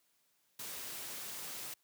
white noise, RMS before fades -44 dBFS, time 0.59-1.74 s, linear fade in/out 5 ms, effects white hiss -75 dBFS RMS until 1.83 s + high-pass 100 Hz 12 dB/octave

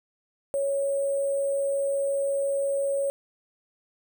sine tone with sample-and-hold, 554.4 Hz, C#5, in tune, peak -23 dBFS, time 0.54-3.1 s, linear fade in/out 0 ms, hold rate 8820 Hz, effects none

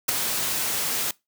white noise with ADSR envelope, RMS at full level -18 dBFS, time 0.08-1.11 s, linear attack 12 ms, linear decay 6 ms, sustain -8 dB, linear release 3 ms, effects noise-tail reverb RT60 0.2 s tail -22 dB re dry + high-pass 80 Hz 12 dB/octave

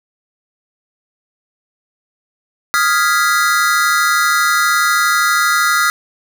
square chord, F half-diminished seventh, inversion third, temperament equal, 1244.5 / 1396.9 / 1661.2 / 1975.5 Hz, Eb6 / F6 / Ab6 / Cb7, 0 / 0 / 0 / 0 cents, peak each -17 / -16 / -21 / -20 dBFS, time 2.74-5.9 s, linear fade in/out 0 ms, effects none

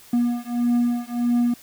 triangle beating tone pair, 239.4 / 241 Hz, A#3 / B3, +46 / -42 cents, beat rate 1.6 Hz, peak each -20 dBFS, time 0.13-1.54 s, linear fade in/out 5 ms, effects white hiss -48 dBFS RMS until 1.62 s

